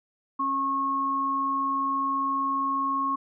sine tone pair together, 272.6 / 1091.3 Hz, C#4 / C#6, -29 / -27 cents, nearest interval 2 octaves, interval 2402 cents, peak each -33 / -24 dBFS, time 0.39-3.16 s, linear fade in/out 10 ms, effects none

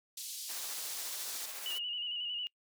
pink band-pass noise, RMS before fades -43 dBFS, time 0.17-1.46 s, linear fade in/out 5 ms, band 3800 to 15000 Hz, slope 24 dB/octave
white noise with tremolo, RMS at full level -42 dBFS, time 0.48-1.79 s, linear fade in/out 20 ms, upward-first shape sine, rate 14 Hz, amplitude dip 30%
sine tone with vibrato, 2906 Hz, F#7, 32 cents flat, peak -35 dBFS, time 1.66-2.47 s, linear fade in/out 0 ms, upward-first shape square, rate 11 Hz, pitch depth 36 cents each way
effects noise-tail reverb RT60 0.1 s tail -24 dB re dry + high-pass 400 Hz 12 dB/octave

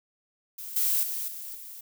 violet noise with level steps, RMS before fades -39 / -25 / -32 / -39 / -43 dBFS, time 0.58-1.81 s, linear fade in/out 5 ms, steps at 0.76 / 1.03 / 1.28 / 1.55 s, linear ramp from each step 2 ms, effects none

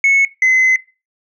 sine tone pair in turn, 2200 / 2044 Hz, C#7 / C7, -14 / -41 cents, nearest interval minor second, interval 127 cents, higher first, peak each -6 dBFS, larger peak neither, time 0.04-0.25 / 0.42-0.76 s, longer second, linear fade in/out 2 ms, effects noise-tail reverb RT60 0.3 s tail -22 dB re dry + tanh soft clip ceiling -7 dBFS

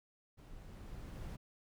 brown noise with level ramp, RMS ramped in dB -54 to -44 dBFS, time 0.37-1.37 s, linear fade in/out 20 ms, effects none

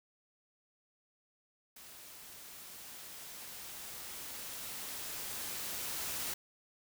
white noise with level ramp, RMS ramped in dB -53 to -38 dBFS, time 1.76-6.34 s, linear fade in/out 5 ms, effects none

